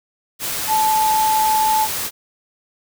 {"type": "tone in noise", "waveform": "sine", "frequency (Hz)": 870, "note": "A5", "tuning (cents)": -20, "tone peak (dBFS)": -14, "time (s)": [0.67, 1.88], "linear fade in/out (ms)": 50, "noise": "white", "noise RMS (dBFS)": -24, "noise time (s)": [0.39, 2.11], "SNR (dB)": 7, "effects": []}